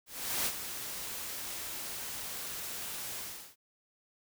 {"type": "noise with ADSR envelope", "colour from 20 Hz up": "white", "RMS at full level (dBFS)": -31, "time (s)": [0.06, 3.56], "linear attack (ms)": 400, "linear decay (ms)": 57, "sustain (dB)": -9, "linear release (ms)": 360, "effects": []}